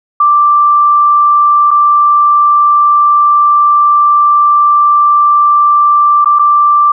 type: tone with dropouts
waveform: sine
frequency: 1176 Hz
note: D6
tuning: 2 cents sharp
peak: -4 dBFS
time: 0.2-6.92 s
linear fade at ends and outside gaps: 5 ms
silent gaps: 1.708-1.712 / 6.246-6.257 / 6.388-6.393 s
effects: none